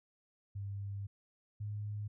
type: tone pair in turn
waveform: sine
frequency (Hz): 99.8 / 104.27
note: G2 / G#2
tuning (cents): +32 / +7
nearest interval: minor second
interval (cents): 75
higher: second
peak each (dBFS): -38 / -37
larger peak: second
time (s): 0.55-1.07 / 1.6-2.08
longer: first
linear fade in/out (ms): 10
effects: none